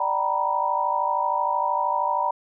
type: tone cluster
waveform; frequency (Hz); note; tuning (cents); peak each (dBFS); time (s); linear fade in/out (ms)
sine; 591 / 768 / 924 / 977; D5 / G5 / A#5 / B5; +11 / -36 / -16 / -19; -30 / -29 / -25 / -24; 0-2.31; 5
effects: none